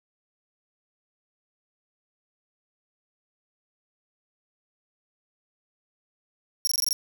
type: tone bursts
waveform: sawtooth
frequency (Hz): 5588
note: F8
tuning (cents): 0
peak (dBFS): -19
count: 7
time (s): 6.65-6.93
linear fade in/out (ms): 0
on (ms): 22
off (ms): 21
effects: none